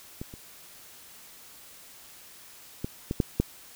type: clicks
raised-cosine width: 3 ms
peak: -22 / -29 / -17 / -15 / -9 / -9 dBFS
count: 6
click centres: 0.215 / 0.339 / 2.845 / 3.111 / 3.202 / 3.4 s
effects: white hiss -50 dBFS RMS until 3.75 s